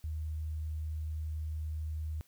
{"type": "tone", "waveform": "sine", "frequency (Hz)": 77.78, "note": "D#2", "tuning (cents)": 0, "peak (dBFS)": -34, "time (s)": [0.04, 2.21], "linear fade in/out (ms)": 0, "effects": ["white hiss -67 dBFS RMS until 2.27 s"]}